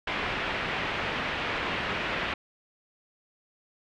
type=low-pass noise; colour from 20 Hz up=white; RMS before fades=-31 dBFS; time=0.07-2.34 s; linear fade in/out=5 ms; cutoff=2800 Hz; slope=24 dB/octave; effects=none